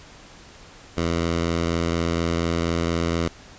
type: tone with vibrato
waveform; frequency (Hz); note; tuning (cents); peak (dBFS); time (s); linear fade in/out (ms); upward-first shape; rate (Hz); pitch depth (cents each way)
10% pulse; 84.2; E2; +37; -13; 0.97-3.28; 5; square; 20; 28
effects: pink hiss -46 dBFS RMS until 3.58 s + resampled to 16000 Hz